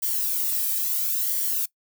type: noise with flanger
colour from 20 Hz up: violet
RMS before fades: -25 dBFS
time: 0.02-1.66 s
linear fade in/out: 10 ms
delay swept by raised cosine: 0.77 to 1.43 ms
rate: 0.74 Hz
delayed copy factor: -0.6
effects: noise-tail reverb RT60 0.1 s tail -21 dB re dry